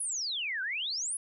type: exponential two-way sweep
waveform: sine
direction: down then up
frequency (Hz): 10790 to 1480 to 10790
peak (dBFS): -31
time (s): 0-1.17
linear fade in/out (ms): 5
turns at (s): 0.62
effects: none

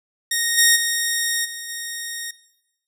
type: tone with level steps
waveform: 10% pulse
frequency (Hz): 1861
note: A#6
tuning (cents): -3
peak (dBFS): -10 / -3 / -11 / -22 / -19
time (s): 0.31-2.31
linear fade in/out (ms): 5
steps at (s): 0.57 / 0.75 / 1.44 / 1.68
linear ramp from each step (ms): 20
effects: noise-tail reverb RT60 0.9 s tail -18 dB re dry

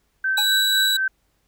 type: tone with tremolo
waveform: sine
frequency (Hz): 1547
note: G6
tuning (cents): -23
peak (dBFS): -18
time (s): 0.24-1.08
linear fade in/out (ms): 5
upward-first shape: sine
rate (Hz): 4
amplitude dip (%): 50
type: tone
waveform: 40% pulse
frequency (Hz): 3913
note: B7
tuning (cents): -17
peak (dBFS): -17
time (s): 0.37-0.97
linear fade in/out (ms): 5
type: tone with exponential decay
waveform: square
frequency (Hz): 830.6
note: G#5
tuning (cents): 0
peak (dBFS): -23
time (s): 0.38-0.5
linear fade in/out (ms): 1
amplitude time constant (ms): 25
effects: added 50 Hz sine -68 dBFS peak until 1.47 s + pink hiss -68 dBFS RMS until 1.47 s

